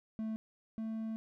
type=tone pair in turn; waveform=triangle; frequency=220 / 221.9 Hz; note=A3 / A3; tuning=0 / +15 cents; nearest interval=unison; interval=15 cents; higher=second; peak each=-33 / -34 dBFS; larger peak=first; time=0.19-0.36 / 0.78-1.16 s; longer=second; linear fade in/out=0 ms; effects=none